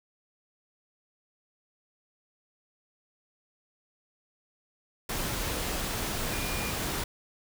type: tone in noise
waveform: sine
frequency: 2418 Hz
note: D7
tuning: 50 cents sharp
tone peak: -39 dBFS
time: 6.32-6.71 s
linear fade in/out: 5 ms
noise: pink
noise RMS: -32 dBFS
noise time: 5.09-7.04 s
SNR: -10 dB
effects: none